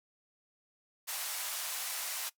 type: band-pass noise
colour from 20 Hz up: white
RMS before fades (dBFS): -38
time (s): 1.07-2.3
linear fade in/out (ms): 20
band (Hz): 650 to 15000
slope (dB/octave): 24
effects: noise-tail reverb RT60 0.1 s tail -19 dB re dry